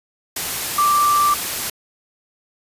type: tone in noise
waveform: sine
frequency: 1174.7 Hz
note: D6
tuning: in tune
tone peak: -13 dBFS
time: 0.78-1.34 s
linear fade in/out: 5 ms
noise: white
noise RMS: -24 dBFS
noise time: 0.36-1.7 s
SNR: +8 dB
effects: resampled to 32000 Hz